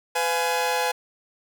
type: chord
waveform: sawtooth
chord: F diminished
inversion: second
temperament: just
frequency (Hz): 502.9 / 698.5 / 838.1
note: Cb5 / F5 / Ab5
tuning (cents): +31 / 0 / +16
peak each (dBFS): -22 / -27 / -21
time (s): 0.15-0.92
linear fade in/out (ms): 10
effects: none